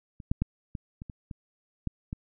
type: clicks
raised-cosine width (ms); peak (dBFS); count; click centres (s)
5; -30 / -13 / -13 / -22 / -27 / -27 / -25 / -17 / -21; 9; 0.202 / 0.315 / 0.42 / 0.752 / 1.019 / 1.098 / 1.312 / 1.873 / 2.129
effects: none